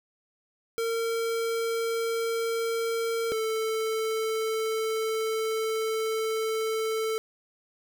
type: tone pair in turn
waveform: square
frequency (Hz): 457.7 / 441.8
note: A#4 / A4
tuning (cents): -32 / +7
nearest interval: minor second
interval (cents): 61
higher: first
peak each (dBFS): -27 / -27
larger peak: neither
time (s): 0.78-3.32 / 3.32-7.18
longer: second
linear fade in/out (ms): 0
effects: none